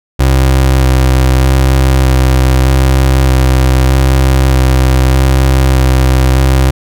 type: tone with vibrato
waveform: 30% pulse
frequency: 65.41 Hz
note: C2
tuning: in tune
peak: -3 dBFS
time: 0.19-6.71 s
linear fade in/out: 10 ms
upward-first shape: square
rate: 0.81 Hz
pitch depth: 15 cents each way
effects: none